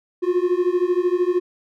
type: beating tone pair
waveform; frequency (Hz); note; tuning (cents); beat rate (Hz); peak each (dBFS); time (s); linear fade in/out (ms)
triangle; 351.6 / 364.6; F4 / F#4; +12 / -25; 13; -18; 0.22-1.4; 20
effects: none